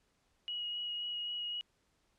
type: tone with vibrato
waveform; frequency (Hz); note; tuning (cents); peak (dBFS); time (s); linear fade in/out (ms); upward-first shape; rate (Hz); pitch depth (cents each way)
sine; 2900; F#7; -35; -36; 0.48-1.61; 0; sine; 3.8; 10
effects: pink hiss -75 dBFS RMS until 2.18 s + low-pass 9000 Hz 12 dB/octave